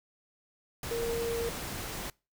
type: tone in noise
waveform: sine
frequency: 464.8 Hz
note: A#4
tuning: 5 cents flat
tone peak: -30 dBFS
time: 0.91-1.49 s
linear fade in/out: 2 ms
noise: pink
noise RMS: -38 dBFS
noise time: 0.83-2.1 s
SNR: +5 dB
effects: noise-tail reverb RT60 0.3 s tail -25 dB re dry